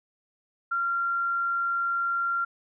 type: tone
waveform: sine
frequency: 1380 Hz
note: F6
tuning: 21 cents flat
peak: -24 dBFS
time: 0.71-2.45 s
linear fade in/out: 10 ms
effects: none